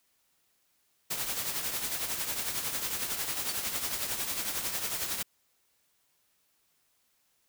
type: noise with tremolo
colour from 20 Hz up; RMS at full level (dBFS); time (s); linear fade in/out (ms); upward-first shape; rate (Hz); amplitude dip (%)
white; -31; 1.1-5.23; 10; triangle; 11; 60
type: tone with exponential decay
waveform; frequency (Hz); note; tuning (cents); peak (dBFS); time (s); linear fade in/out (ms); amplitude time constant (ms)
sawtooth; 4513; C#8; +30; -27; 3.49-3.56; 2; 15
effects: white hiss -72 dBFS RMS until 7.48 s